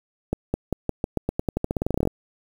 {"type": "accelerating click train", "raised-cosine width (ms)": 2, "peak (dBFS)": -9, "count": 22, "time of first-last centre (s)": [0.33, 2.074], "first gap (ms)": 210, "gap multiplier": 0.89, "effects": ["7-bit"]}